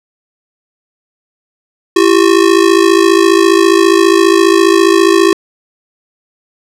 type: ring-modulated tone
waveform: square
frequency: 364 Hz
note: F#4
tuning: 28 cents flat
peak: -3 dBFS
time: 1.96-5.33 s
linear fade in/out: 2 ms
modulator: 27.4 Hz
effects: low-pass 9000 Hz 12 dB/octave